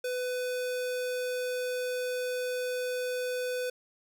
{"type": "tone", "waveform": "square", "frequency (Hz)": 500, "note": "B4", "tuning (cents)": 21, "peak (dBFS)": -31, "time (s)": [0.04, 3.7], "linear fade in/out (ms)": 5, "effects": []}